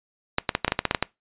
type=clicks; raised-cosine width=0.3 ms; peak=-4 dBFS; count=11; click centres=0.384 / 0.492 / 0.551 / 0.647 / 0.68 / 0.721 / 0.791 / 0.853 / 0.911 / 0.948 / 1.026 s; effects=noise-tail reverb RT60 0.2 s tail -22 dB re dry + resampled to 8000 Hz